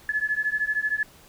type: beating tone pair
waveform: sine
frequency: 1710 / 1723 Hz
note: A6 / A6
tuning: -50 / -37 cents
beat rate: 13 Hz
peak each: -26 dBFS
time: 0.09-1.03 s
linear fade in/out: 2 ms
effects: pink hiss -52 dBFS RMS until 1.28 s